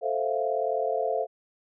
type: chord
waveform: sine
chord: F major seventh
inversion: first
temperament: equal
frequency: 440 / 523.3 / 659.3 / 698.5 Hz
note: A4 / C5 / E5 / F5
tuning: 0 / 0 / 0 / 0 cents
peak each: -30 dBFS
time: 0.01-1.27 s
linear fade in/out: 50 ms
effects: none